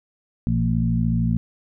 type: harmonic tone with a mistuned harmonic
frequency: 57 Hz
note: A#1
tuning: 38 cents flat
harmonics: 1 / 2 / 3 / 4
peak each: -26 / -22 / -23 / -24 dBFS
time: 0.47-1.37 s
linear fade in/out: 0 ms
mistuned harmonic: 2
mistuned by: +52 cents
effects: none